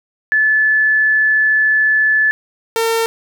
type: tone pair in turn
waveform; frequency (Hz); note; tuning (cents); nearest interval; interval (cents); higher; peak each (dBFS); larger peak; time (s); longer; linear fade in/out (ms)
sine / sawtooth; 1733 / 454.5; A6 / A#4; -27 / -44; octave + major seventh; 2317; first; -10; neither; 0.32-2.31 / 2.76-3.06; first; 0
effects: none